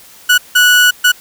30% pulse tone bursts at uneven times, 1472 Hz, F#6, 9 cents flat, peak -3 dBFS, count 3, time 0.29-0.38 / 0.55-0.91 / 1.04-1.12 s, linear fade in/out 10 ms, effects white hiss -40 dBFS RMS until 1.2 s

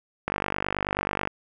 click train, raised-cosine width 0.5 ms, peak -10 dBFS, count 50, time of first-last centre 0.28-1.274 s, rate 49.3 Hz, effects none

